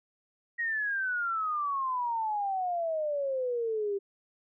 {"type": "exponential sweep", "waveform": "sine", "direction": "down", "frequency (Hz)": [1900, 392], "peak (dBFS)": -28, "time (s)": [0.58, 3.99], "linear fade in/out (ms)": 20, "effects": []}